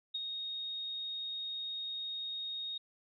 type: tone with ADSR envelope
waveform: sine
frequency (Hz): 3729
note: A#7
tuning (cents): 0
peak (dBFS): -33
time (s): 0.14-2.78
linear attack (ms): 10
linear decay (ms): 32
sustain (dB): -4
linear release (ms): 7
effects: none